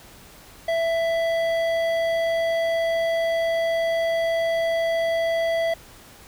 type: tone with hard clipping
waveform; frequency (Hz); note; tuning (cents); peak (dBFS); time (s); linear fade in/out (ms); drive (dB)
sine; 663; E5; +10; -22; 0.68-5.74; 5; 11
effects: pink hiss -47 dBFS RMS until 6.27 s